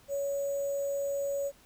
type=tone with sample-and-hold; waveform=sine; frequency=560 Hz; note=C#5; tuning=18 cents sharp; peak=-29 dBFS; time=0.08-1.52 s; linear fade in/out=50 ms; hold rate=7350 Hz; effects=pink hiss -60 dBFS RMS until 1.65 s